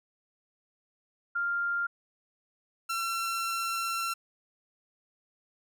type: tone pair in turn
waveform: sine / sawtooth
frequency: 1396.9 / 1354 Hz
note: F6 / E6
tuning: 0 / +46 cents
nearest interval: minor second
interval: 54 cents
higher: first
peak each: -27 / -26 dBFS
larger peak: second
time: 1.35-1.87 / 2.89-4.14 s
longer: second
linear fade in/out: 10 ms
effects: none